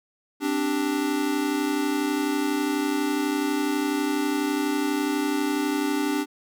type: chord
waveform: square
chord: C suspended second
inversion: none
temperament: equal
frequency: 261.6 / 293.7 / 392 Hz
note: C4 / D4 / G4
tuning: 0 / 0 / 0 cents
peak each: -31 / -25 / -31 dBFS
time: 0.4-6.26 s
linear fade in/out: 50 ms
effects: none